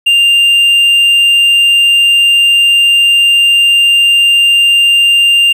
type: tone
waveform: triangle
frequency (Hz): 2794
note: F7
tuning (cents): 0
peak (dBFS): -3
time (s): 0.06-5.53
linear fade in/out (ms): 10
effects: none